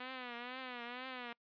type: tone with vibrato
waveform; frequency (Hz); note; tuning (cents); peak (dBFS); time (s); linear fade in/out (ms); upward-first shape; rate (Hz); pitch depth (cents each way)
5% pulse; 248.6; B3; +12; -32; 0-1.33; 5; triangle; 2.1; 100
effects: noise-tail reverb RT60 0.1 s tail -26 dB re dry + resampled to 11025 Hz